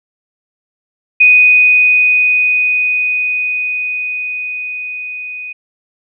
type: tone with level ramp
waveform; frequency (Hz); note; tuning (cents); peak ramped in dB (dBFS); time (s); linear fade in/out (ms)
sine; 2489; D#7; 0; -3 to -23; 1.2-5.53; 10
effects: none